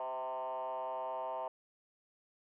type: tone with frequency modulation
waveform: sine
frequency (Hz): 780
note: G5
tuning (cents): -9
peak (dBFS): -35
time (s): 0-1.48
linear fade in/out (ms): 2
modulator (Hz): 131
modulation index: 1.8
effects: tanh soft clip ceiling -33 dBFS